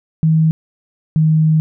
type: tone pair in turn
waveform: sine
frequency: 159.2 / 157.1 Hz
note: D#3 / D#3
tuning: +40 / +17 cents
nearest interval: unison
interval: 23 cents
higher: first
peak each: -9 dBFS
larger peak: neither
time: 0.23-0.51 / 1.16-1.6 s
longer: second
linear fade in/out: 0 ms
effects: none